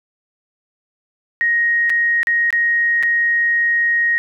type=tone with dropouts; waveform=sine; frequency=1875 Hz; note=A#6; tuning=10 cents sharp; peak=-13 dBFS; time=1.41-4.18 s; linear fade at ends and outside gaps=0 ms; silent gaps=1.896-1.901 / 2.231-2.271 / 2.505-2.527 / 3.027-3.033 s; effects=none